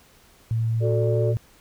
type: tone with pitch glide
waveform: sine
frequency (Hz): 113.4 to 115.12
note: A#2 to A#2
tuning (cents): -47 to -21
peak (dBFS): -20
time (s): 0.51-1.37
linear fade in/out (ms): 0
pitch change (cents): +26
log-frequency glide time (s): 0.93-1.18
type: chord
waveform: sine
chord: D major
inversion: first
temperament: just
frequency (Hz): 367.1 / 440.5 / 587.3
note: F#4 / A4 / D5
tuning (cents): -14 / +2 / 0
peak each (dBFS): -27 / -25 / -26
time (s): 0.8-1.35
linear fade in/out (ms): 50
effects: tanh soft clip ceiling -9 dBFS + pink hiss -55 dBFS RMS until 1.6 s